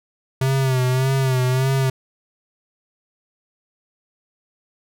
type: tone with vibrato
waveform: square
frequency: 130.81 Hz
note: C3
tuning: in tune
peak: -17 dBFS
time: 0.41-1.9 s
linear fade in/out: 5 ms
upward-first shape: sine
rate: 1.7 Hz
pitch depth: 56 cents each way
effects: none